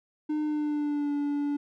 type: tone with pitch glide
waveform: triangle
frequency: 303.5 to 288.6 Hz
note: D#4 to D4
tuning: -43 to -30 cents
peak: -24 dBFS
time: 0.29-1.57 s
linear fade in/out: 10 ms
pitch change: -87 cents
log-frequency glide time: 0.42-1.12 s
effects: none